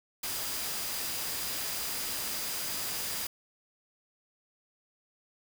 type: tone in noise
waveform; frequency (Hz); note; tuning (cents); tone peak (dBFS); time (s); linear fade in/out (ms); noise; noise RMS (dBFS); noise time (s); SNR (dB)
sine; 4883; D#8; -33; -43; 0.23-3.27; 5; white; -35; 0.23-3.27; -11
effects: none